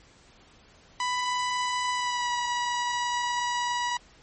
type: tone with pitch glide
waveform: sawtooth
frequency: 993 to 970.3 Hz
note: B5 to B5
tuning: +9 to -31 cents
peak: -22 dBFS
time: 1-3.97 s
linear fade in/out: 2 ms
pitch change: -40 cents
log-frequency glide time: 1.92-2.33 s
effects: pink hiss -56 dBFS RMS until 4.22 s + MP3 32 kbps